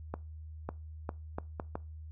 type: accelerating click train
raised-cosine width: 1 ms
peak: -21 dBFS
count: 6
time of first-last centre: 0.14-1.755 s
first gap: 550 ms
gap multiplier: 0.73
effects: noise-tail reverb RT60 0.3 s tail -22 dB re dry + added 78 Hz sine -43 dBFS peak until 2.11 s